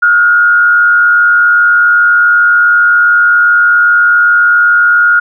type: tone with frequency modulation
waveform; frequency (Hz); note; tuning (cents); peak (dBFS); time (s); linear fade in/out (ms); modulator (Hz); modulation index
sine; 1425; F6; +34; -4; 0.02-5.2; 10; 97.4; 0.56
effects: none